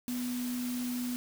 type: tone in noise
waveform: sine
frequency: 246.6 Hz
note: B3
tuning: 2 cents flat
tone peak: -32 dBFS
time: 0.08-1.16 s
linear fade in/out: 0 ms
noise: white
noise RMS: -43 dBFS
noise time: 0.08-1.16 s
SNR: +8 dB
effects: none